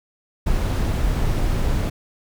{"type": "noise", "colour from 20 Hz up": "brown", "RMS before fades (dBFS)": -20, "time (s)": [0.46, 1.9], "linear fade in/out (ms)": 10, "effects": []}